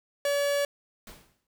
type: tone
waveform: 45% pulse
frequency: 570 Hz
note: C#5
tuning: 48 cents sharp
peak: -24 dBFS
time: 0.25-0.65 s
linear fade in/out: 2 ms
type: noise with exponential decay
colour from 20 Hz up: pink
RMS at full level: -43 dBFS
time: 1.07-1.47 s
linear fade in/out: 2 ms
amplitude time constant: 85 ms
effects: none